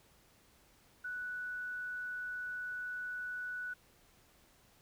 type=tone; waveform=sine; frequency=1480 Hz; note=F#6; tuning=in tune; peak=-38 dBFS; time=1.04-3.74 s; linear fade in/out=10 ms; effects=pink hiss -66 dBFS RMS until 4.81 s